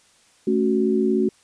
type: chord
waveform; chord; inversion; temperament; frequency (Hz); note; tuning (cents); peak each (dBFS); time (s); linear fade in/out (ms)
sine; F# minor; first; equal; 220 / 277.2 / 370; A3 / C#4 / F#4; 0 / 0 / 0; -21 / -24 / -20; 0.47-1.29; 5
effects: white hiss -57 dBFS RMS until 1.43 s + resampled to 22050 Hz